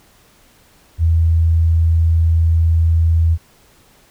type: tone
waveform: sine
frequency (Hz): 82.2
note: E2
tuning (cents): -4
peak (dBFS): -10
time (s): 0.98-3.38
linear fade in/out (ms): 50
effects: pink hiss -51 dBFS RMS until 4.1 s